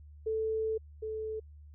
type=tone pair in turn; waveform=sine; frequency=440 / 436 Hz; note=A4 / A4; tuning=0 / -16 cents; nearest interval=unison; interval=16 cents; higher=first; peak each=-29 / -34 dBFS; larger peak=first; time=0.26-0.78 / 1.02-1.4 s; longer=first; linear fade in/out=10 ms; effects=added 74 Hz sine -49 dBFS peak until 1.74 s